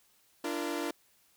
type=chord; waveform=sawtooth; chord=Bb major; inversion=first; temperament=equal with one note detuned; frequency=293.7 / 340.9 / 466.2 Hz; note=D4 / F4 / Bb4; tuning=0 / -42 / 0 cents; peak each=-32 / -32 / -36 dBFS; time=0.44-0.91 s; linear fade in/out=5 ms; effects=white hiss -67 dBFS RMS until 1.36 s